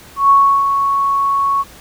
sine tone with ADSR envelope, 1108.7 Hz, C#6, in tune, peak -5 dBFS, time 0.16-1.64 s, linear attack 140 ms, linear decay 340 ms, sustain -7 dB, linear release 34 ms, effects pink hiss -40 dBFS RMS until 1.8 s

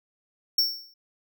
square tone with exponential decay, 5460 Hz, F8, 40 cents flat, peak -17 dBFS, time 0.58-0.94 s, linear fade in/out 5 ms, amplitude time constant 77 ms, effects none

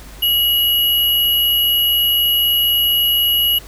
sine tone pair together, 2909 / 11636 Hz, F#7 / F#9, -30 / -30 cents, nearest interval 2 octaves, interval 2400 cents, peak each -13 / -19 dBFS, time 0.22-3.59 s, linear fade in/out 10 ms, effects added 50 Hz sine -36 dBFS peak until 3.67 s + pink hiss -40 dBFS RMS until 3.67 s

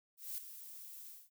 violet noise with ADSR envelope, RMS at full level -40 dBFS, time 0.17-1.3 s, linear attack 210 ms, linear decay 3 ms, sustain -11 dB, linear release 210 ms, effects none

